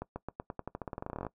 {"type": "accelerating click train", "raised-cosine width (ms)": 1, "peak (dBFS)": -23, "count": 22, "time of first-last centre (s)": [0.02, 1.267], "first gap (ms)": 140, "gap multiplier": 0.9, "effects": ["noise-tail reverb RT60 0.1 s tail -20 dB re dry"]}